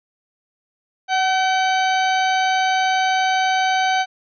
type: harmonic tone with a mistuned harmonic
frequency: 764 Hz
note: G5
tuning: 45 cents flat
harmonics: 1 / 2 / 3 / 4 / 5 / 6 / 8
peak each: -17 / -23 / -27 / -29 / -31 / -33 / -35 dBFS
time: 1.08-4.06 s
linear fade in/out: 50 ms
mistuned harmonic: 1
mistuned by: -29 cents
effects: none